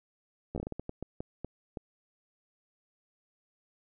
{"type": "slowing click train", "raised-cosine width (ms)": 2, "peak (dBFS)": -23, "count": 13, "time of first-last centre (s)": [0.55, 1.772], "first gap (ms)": 12, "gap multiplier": 1.35, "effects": []}